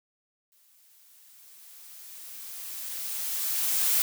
blue noise with exponential growth, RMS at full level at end -23 dBFS, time 0.52-4.02 s, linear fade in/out 1 ms, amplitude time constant 760 ms, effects none

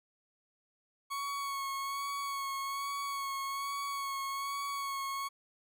40% pulse tone with vibrato, 1108.7 Hz, C#6, in tune, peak -34 dBFS, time 1.1-5.29 s, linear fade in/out 20 ms, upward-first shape sine, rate 1.2 Hz, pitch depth 24 cents each way, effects none

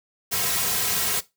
white noise with comb filter, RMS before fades -24 dBFS, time 0.31-1.21 s, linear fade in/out 20 ms, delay 3.4 ms, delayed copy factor -0.85, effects noise-tail reverb RT60 0.2 s tail -17 dB re dry

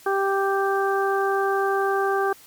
harmonic tone, 392 Hz, G4, in tune, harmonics 1 / 2 / 3 / 4, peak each -22 / -25 / -27 / -28 dBFS, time 0.06-2.33 s, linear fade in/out 5 ms, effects white hiss -49 dBFS RMS until 2.46 s + MP3 96 kbps

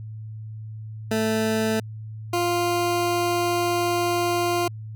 20% pulse tone pair in turn, 220 / 349.2 Hz, A3 / F4, 0 / 0 cents, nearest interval minor sixth, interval 800 cents, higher second, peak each -16 dBFS, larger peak neither, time 1.11-1.8 / 2.33-4.68 s, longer second, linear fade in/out 5 ms, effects added 109 Hz sine -33 dBFS peak until 4.95 s

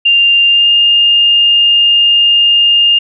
sine tone with pitch glide, 2794 to 2820 Hz, F7 to F7, 0 to +16 cents, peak -5 dBFS, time 0.05-2.99 s, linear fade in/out 10 ms, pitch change +16 cents, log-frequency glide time 0.47-0.69 s, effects none

